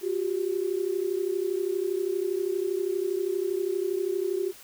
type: tone pair together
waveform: sine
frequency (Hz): 359.5 / 392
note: F#4 / G4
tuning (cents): -50 / 0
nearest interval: minor second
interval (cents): 150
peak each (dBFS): -28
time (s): 0.01-4.53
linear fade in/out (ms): 50
effects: white hiss -49 dBFS RMS until 4.63 s